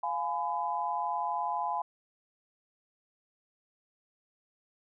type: chord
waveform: sine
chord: F diminished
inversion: none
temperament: just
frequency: 698.5 / 838.1 / 1005.8 Hz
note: F5 / Ab5 / Cb6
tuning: 0 / +16 / +31 cents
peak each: -36 / -33 / -33 dBFS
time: 0.03-1.82 s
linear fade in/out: 5 ms
effects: none